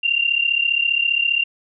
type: tone pair together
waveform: sine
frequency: 2759 / 2794 Hz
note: F7 / F7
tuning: -22 / 0 cents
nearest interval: unison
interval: 22 cents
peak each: -19 dBFS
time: 0.03-1.44 s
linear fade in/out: 10 ms
effects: none